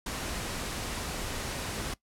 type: noise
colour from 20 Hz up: pink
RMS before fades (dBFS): -35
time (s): 0.06-1.94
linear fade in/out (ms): 5
effects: noise-tail reverb RT60 0.1 s tail -19 dB re dry + low-pass 11000 Hz 12 dB/octave